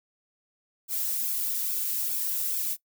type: noise with flanger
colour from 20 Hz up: violet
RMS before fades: -29 dBFS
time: 0.88-2.77 s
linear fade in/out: 50 ms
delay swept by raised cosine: 1 to 2.9 ms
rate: 2.4 Hz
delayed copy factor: -0.95
effects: noise-tail reverb RT60 0.1 s tail -20 dB re dry